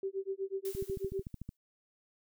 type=tone with tremolo; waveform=sine; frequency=387.9 Hz; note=G4; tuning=18 cents flat; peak=-31 dBFS; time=0.03-1.23 s; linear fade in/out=2 ms; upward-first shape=sine; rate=8.1 Hz; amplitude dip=100%
type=noise with exponential decay; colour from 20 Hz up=blue; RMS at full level=-45 dBFS; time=0.65-1.57 s; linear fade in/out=2 ms; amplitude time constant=200 ms
type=click train; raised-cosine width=5 ms; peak=-29 dBFS; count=11; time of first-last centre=0.75-1.491 s; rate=13.5 Hz
effects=none